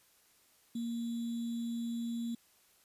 sine tone with sample-and-hold, 233.1 Hz, A#3, in tune, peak -34 dBFS, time 0.75-2.35 s, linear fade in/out 5 ms, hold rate 3675 Hz, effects white hiss -67 dBFS RMS until 2.84 s + resampled to 32000 Hz

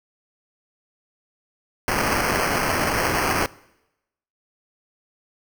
blue noise with sample-and-hold, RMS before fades -22 dBFS, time 1.88-3.46 s, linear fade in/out 0 ms, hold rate 3675 Hz, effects noise-tail reverb RT60 0.9 s tail -22 dB re dry

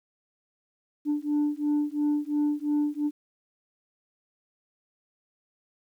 sine beating tone pair, 293.7 / 296.6 Hz, D4 / D4, 0 / +17 cents, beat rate 2.9 Hz, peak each -25 dBFS, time 1.05-3.11 s, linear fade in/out 50 ms, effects tanh soft clip ceiling -20 dBFS + 10-bit

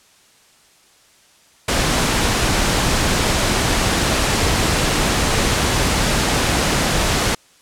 pink noise, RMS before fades -17 dBFS, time 1.68-7.35 s, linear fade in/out 5 ms, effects white hiss -52 dBFS RMS until 7.61 s + low-pass 9000 Hz 12 dB/octave

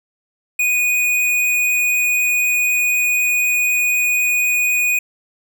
square tone, 2474 Hz, D#7, 10 cents flat, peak -15 dBFS, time 0.59-4.99 s, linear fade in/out 5 ms, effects none

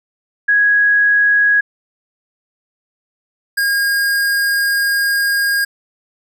sine / square tone pair in turn, 1661.2 / 1624.2 Hz, G#6 / G#6, 0 / -39 cents, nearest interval unison, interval 39 cents, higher first, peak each -9 / -14 dBFS, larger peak first, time 0.48-1.61 / 3.57-5.65 s, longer second, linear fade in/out 10 ms, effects none

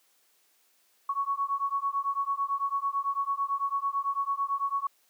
sine beating tone pair, 1108.7 / 1117.7 Hz, C#6 / C#6, 0 / +14 cents, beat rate 9 Hz, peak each -30 / -30 dBFS, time 1.09-4.87 s, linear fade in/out 5 ms, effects white hiss -67 dBFS RMS until 5.09 s + high-pass 300 Hz 12 dB/octave

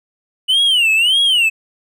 triangle tone with vibrato, 2928 Hz, F#7, 19 cents flat, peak -9 dBFS, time 0.48-1.5 s, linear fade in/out 20 ms, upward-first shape sine, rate 1.7 Hz, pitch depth 210 cents each way, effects none

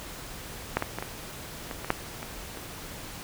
clicks, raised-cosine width 0.5 ms, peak -8 / -12 / -17 / -17 / -19 / -20 / -7 / -21 / -26 dBFS, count 9, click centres 0.77 / 0.824 / 0.986 / 1.025 / 1.712 / 1.846 / 1.904 / 2.229 / 2.573 s, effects pink hiss -41 dBFS RMS until 3.23 s

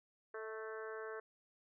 harmonic tone with a mistuned harmonic, 220 Hz, A3, in tune, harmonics 2 / 3 / 4 / 5 / 6 / 7 / 8 / 9, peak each -45 / -53 / -59 / -53 / -54 / -52 / -55 / -66 dBFS, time 0.34-1.2 s, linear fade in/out 5 ms, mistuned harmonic 3, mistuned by -24 cents, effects none

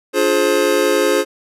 square chord, D half-diminished seventh, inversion none, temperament just, 293.7 / 352.4 / 422.9 / 528.6 Hz, D4 / F4 / Ab4 / C5, 0 / +16 / +31 / +18 cents, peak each -23 / -20 / -18 / -18 dBFS, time 0.13-1.25 s, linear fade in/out 50 ms, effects resampled to 32000 Hz

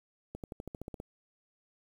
accelerating click train, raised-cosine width 2 ms, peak -27 dBFS, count 10, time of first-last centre 0.35-1.001 s, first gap 88 ms, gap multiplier 0.95, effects 9-bit

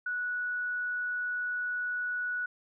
sine tone, 1471 Hz, F#6, 11 cents flat, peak -30 dBFS, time 0.06-2.46 s, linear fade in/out 5 ms, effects none

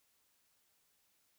silence, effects white hiss -75 dBFS RMS until 1.38 s

